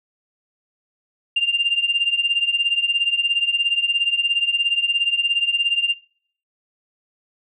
sine tone with tremolo, 2794 Hz, F7, in tune, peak -12 dBFS, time 1.36-5.94 s, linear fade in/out 5 ms, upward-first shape triangle, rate 17 Hz, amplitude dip 95%, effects noise-tail reverb RT60 0.6 s tail -25 dB re dry + tanh soft clip ceiling -10 dBFS

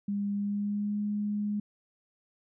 sine tone with pitch glide, 202.2 to 207.4 Hz, G#3 to G#3, -46 to -2 cents, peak -28 dBFS, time 0.08-1.6 s, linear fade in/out 5 ms, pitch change +44 cents, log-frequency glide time 0.33-0.99 s, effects none

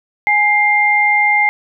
sine tone pair together, 833.4 / 2100 Hz, G#5 / C7, +6 / +6 cents, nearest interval octave + major third, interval 1600 cents, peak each -15 / -11 dBFS, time 0.27-1.49 s, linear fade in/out 0 ms, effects none

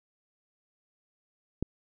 click, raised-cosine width 3 ms, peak -16 dBFS, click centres 1.626 s, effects none

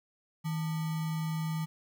sine tone with sample-and-hold, 159.3 Hz, D#3, 41 cents sharp, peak -30 dBFS, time 0.44-1.66 s, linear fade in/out 20 ms, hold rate 1050 Hz, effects none

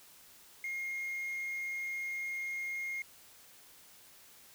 sine tone, 2138 Hz, C7, 37 cents sharp, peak -33 dBFS, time 0.64-3.02 s, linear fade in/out 2 ms, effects tanh soft clip ceiling -34 dBFS + white hiss -58 dBFS RMS until 4.54 s

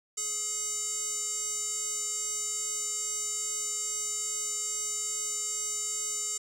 square tone with band-pass filter, 423.6 Hz, G#4, 34 cents sharp, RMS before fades -33 dBFS, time 0.17-6.38 s, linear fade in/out 10 ms, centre 7300 Hz, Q 9.2, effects none

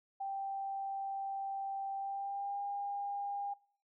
sine tone with pitch glide, 784 to 805.6 Hz, G5 to G5, 0 to +47 cents, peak -36 dBFS, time 0.2-3.54 s, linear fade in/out 10 ms, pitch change +47 cents, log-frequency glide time 1.96-2.61 s, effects noise-tail reverb RT60 0.6 s tail -23 dB re dry

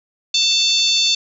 harmonic tone, 889 Hz, A5, 18 cents sharp, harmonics 3 / 4 / 5 / 6 / 7 / 8, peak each -24 / -17 / -17 / -29 / -25 / -29 dBFS, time 0.34-1.15 s, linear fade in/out 5 ms, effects none

